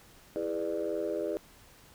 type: chord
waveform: sine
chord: E dominant seventh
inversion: none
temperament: just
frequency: 329.6 / 412 / 494.4 / 593.3 Hz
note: E4 / G#4 / B4 / D5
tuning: 0 / -14 / +2 / +18 cents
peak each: -35 / -34 / -36 / -34 dBFS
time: 0.36-1.37 s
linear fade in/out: 0 ms
effects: tanh soft clip ceiling -23 dBFS + pink hiss -57 dBFS RMS until 1.94 s